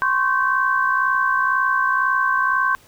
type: tone cluster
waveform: sine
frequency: 1041 / 1103 / 1551 Hz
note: C6 / C#6 / G6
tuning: -9 / -9 / -19 cents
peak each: -22 / -21 / -19 dBFS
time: 0.02-2.75 s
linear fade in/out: 0 ms
effects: pink hiss -51 dBFS RMS until 2.87 s